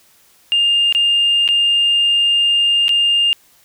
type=tone with dropouts; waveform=sine; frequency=2811 Hz; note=F7; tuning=11 cents sharp; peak=-10 dBFS; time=0.52-3.33 s; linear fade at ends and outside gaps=0 ms; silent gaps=0.925-0.949 / 1.478-1.488 / 2.882-2.892 s; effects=tanh soft clip ceiling -7 dBFS + white hiss -52 dBFS RMS until 3.64 s